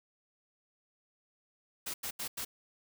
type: noise bursts at uneven times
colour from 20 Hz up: white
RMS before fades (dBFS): -38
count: 4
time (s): 1.86-1.94 / 2.03-2.11 / 2.19-2.28 / 2.37-2.45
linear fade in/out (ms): 10
effects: none